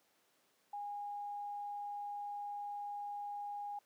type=tone; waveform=sine; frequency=819 Hz; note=G#5; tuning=24 cents flat; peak=-40 dBFS; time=0.73-3.79 s; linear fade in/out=5 ms; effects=pink hiss -73 dBFS RMS until 3.85 s + high-pass 300 Hz 12 dB/octave